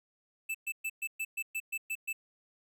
square tone bursts, 2637 Hz, E7, in tune, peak -33 dBFS, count 10, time 0.49-2.13 s, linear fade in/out 10 ms, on 56 ms, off 120 ms, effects none

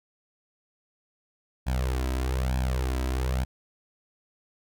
sawtooth tone with flanger, 64 Hz, C2, 38 cents flat, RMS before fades -27 dBFS, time 1.66-3.45 s, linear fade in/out 20 ms, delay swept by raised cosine 1.2 to 3.1 ms, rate 1.1 Hz, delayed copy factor +0.75, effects none

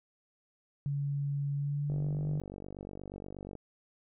sine tone with pitch glide, 141.8 to 149.63 Hz, C#3 to D3, +40 to +33 cents, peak -30 dBFS, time 0.86-2.4 s, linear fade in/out 0 ms, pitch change +93 cents, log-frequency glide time 1.55-2.27 s
click train, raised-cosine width 2 ms, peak -30 dBFS, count 81, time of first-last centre 1.9-3.553 s, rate 48.4 Hz
effects none

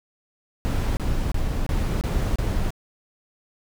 brown noise bursts, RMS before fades -23 dBFS, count 6, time 0.65-2.705 s, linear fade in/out 0 ms, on 320 ms, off 27 ms, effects none

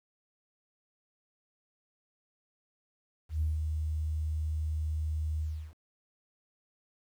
sine tone with ADSR envelope, 77.78 Hz, D#2, in tune, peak -25 dBFS, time 3.29-5.74 s, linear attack 120 ms, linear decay 160 ms, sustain -4 dB, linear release 330 ms, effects tanh soft clip ceiling -21 dBFS + 10-bit

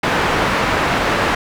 white low-pass noise, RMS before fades -17 dBFS, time 0.03-1.35 s, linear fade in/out 5 ms, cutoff 1600 Hz, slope 12 dB/octave, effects none

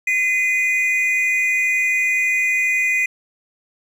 triangle tone pair together, 2043 / 2462 Hz, C7 / D#7, -42 / -19 cents, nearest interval minor third, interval 323 cents, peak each -17 dBFS, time 0.07-3.06 s, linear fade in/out 5 ms, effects none

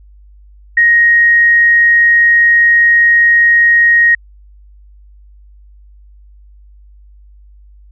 sine tone, 1875 Hz, A#6, 10 cents sharp, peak -5 dBFS, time 0.77-4.15 s, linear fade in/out 5 ms, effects added 50 Hz sine -38 dBFS peak until 7.91 s

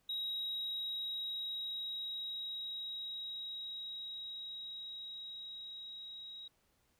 sine tone with level ramp, 3817 Hz, A#7, 40 cents sharp, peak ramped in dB -34 to -46 dBFS, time 0.09-6.48 s, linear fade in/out 5 ms, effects tanh soft clip ceiling -34 dBFS + pink hiss -75 dBFS RMS until 6.99 s

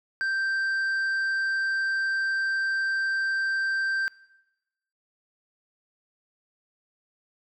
triangle tone with tanh clipping, 1568 Hz, G6, in tune, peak -25 dBFS, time 0.21-4.08 s, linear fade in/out 0 ms, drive 9 dB, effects noise-tail reverb RT60 1.0 s tail -22 dB re dry

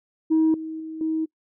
sine tone with level steps, 318.1 Hz, D#4, 38 cents sharp, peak -14 / -29 / -31 / -21 dBFS, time 0.3-1.26 s, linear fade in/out 20 ms, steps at 0.54 / 0.8 / 1.01 s, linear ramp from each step 2 ms, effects noise-tail reverb RT60 0.1 s tail -25 dB re dry + tanh soft clip ceiling -13 dBFS

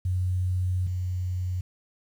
sine tone pair in turn, 91.5 / 91.05 Hz, F#2 / F#2, -19 / -27 cents, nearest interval unison, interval 8 cents, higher first, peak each -23 / -26 dBFS, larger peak first, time 0.05-0.87 / 0.87-1.61 s, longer first, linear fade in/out 5 ms, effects 9-bit

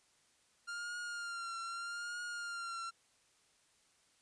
45% pulse tone with vibrato, 1396.9 Hz, F6, in tune, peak -40 dBFS, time 0.67-2.91 s, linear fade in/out 20 ms, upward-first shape triangle, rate 0.81 Hz, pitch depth 50 cents each way, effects white hiss -71 dBFS RMS until 4.21 s + resampled to 22050 Hz

